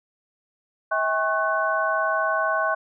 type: tone cluster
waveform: sine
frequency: 644 / 800 / 1094 / 1502 Hz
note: E5 / G5 / C#6 / F#6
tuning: -41 / +35 / -23 / +26 cents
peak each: -25 / -30 / -25 / -25 dBFS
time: 0.91-2.75 s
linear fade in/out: 10 ms
effects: none